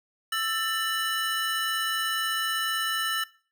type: tone cluster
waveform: square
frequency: 1325 / 1781 / 2963 Hz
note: E6 / A6 / F#7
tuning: +9 / +21 / +2 cents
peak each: -31 dBFS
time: 0.32-3.24 s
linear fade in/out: 5 ms
effects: noise-tail reverb RT60 0.4 s tail -20 dB re dry